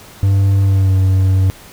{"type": "tone with pitch glide", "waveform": "triangle", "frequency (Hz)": [98.1, 94.92], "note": ["G2", "F#2"], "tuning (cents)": [2, 45], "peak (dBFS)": -7, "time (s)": [0.23, 1.5], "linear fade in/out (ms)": 0, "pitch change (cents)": -57, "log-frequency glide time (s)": [0.62, 0.95], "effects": ["pink hiss -39 dBFS RMS until 1.72 s"]}